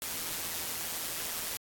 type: noise with amplitude modulation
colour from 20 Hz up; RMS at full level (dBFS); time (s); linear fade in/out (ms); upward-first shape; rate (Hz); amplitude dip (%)
white; -34; 0.02-1.57; 0; sine; 165; 50
effects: AAC 64 kbps